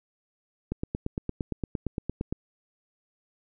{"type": "click train", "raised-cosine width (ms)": 3, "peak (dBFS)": -16, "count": 15, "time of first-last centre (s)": [0.72, 2.326], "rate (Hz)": 8.72, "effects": []}